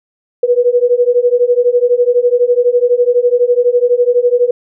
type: beating tone pair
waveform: sine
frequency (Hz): 481.8 / 493.8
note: B4 / B4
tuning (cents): -43 / 0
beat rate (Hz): 12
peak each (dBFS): -11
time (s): 0.43-4.51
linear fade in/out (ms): 5
effects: none